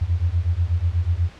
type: beating tone pair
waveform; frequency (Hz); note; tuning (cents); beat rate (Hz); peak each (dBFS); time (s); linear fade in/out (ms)
sine; 82.2 / 90.4; E2 / F#2; -4 / -40; 8.2; -21; 0.01-1.3; 10
effects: pink hiss -45 dBFS RMS until 1.39 s + low-pass 4000 Hz 12 dB/octave